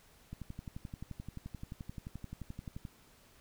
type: click train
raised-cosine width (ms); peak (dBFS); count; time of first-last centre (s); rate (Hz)
5; -30; 30; 0.33-2.852; 11.5
effects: pink hiss -63 dBFS RMS until 3.4 s